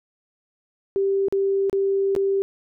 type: tone with dropouts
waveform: sine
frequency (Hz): 392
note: G4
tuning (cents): 0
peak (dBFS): -18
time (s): 0.96-2.42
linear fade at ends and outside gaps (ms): 0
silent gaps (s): 1.284-1.325 / 1.697-1.729 / 2.151-2.163
effects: none